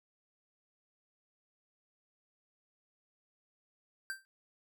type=tone with exponential decay; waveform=square; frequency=1568 Hz; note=G6; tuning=in tune; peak=-34 dBFS; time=4.1-4.25 s; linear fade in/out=0 ms; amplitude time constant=32 ms; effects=none